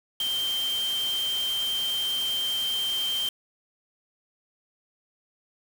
sine tone in noise, 3145 Hz, G7, 5 cents sharp, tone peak -25 dBFS, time 0.2-3.29 s, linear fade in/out 2 ms, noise white, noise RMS -37 dBFS, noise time 0.2-3.29 s, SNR +9 dB, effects none

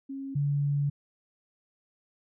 sine tone pair in turn, 272.1 / 143.14 Hz, C#4 / D3, -32 / -44 cents, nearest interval major seventh, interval 1112 cents, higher first, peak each -34 / -24 dBFS, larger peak second, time 0.09-0.35 / 0.35-0.9 s, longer second, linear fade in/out 10 ms, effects none

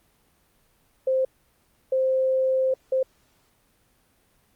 sine tone bursts at uneven times, 523.3 Hz, C5, in tune, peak -19 dBFS, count 3, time 1.07-1.25 / 1.92-2.74 / 2.92-3.03 s, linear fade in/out 5 ms, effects pink hiss -64 dBFS RMS until 4.55 s + Opus 32 kbps

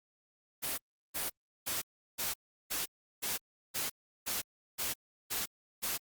white noise bursts, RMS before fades -35 dBFS, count 11, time 0.62-5.98 s, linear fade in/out 20 ms, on 160 ms, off 360 ms, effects Opus 32 kbps

